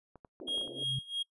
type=clicks; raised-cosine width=1 ms; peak=-37 dBFS; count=7; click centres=0.157 / 0.248 / 0.401 / 0.484 / 0.58 / 0.613 / 0.677 s
type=band-pass noise; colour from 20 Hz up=pink; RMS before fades=-46 dBFS; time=0.41-0.84 s; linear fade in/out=5 ms; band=260 to 600 Hz; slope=48 dB/octave
type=tone with tremolo; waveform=triangle; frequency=3266 Hz; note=G#7; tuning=30 cents flat; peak=-29 dBFS; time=0.47-1.23 s; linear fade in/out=10 ms; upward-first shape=sine; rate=3 Hz; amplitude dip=90%
type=tone with exponential growth; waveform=sine; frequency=131.6 Hz; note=C3; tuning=10 cents sharp; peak=-31 dBFS; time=0.57-0.99 s; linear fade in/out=5 ms; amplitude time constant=90 ms
effects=noise-tail reverb RT60 0.1 s tail -25 dB re dry + resampled to 24000 Hz